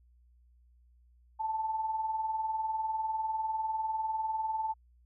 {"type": "tone with tremolo", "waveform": "sine", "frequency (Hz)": 880, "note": "A5", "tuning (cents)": 0, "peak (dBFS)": -28, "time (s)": [1.39, 4.74], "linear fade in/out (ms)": 20, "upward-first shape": "sine", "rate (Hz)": 20, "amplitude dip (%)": 50, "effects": ["added 60 Hz sine -60 dBFS peak until 5.05 s"]}